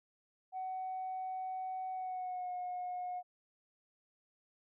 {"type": "tone with pitch glide", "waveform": "sine", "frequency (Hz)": [750, 722.8], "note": ["F#5", "F#5"], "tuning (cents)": [23, -41], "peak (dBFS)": -36, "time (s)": [0.52, 3.23], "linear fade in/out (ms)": 50, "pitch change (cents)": -64, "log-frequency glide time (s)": [1.91, 2.52], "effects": ["tanh soft clip ceiling -34 dBFS"]}